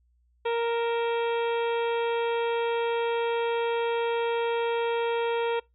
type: harmonic tone with a mistuned harmonic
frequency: 466.2 Hz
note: A#4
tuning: in tune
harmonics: 1 / 2 / 3 / 4 / 5 / 6 / 7 / 8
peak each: -25 / -31 / -39 / -42 / -42 / -42 / -42 / -48 dBFS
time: 0.45-5.6 s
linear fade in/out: 10 ms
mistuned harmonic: 6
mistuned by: -79 cents
effects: noise-tail reverb RT60 0.2 s tail -25 dB re dry + added 60 Hz sine -63 dBFS peak until 5.74 s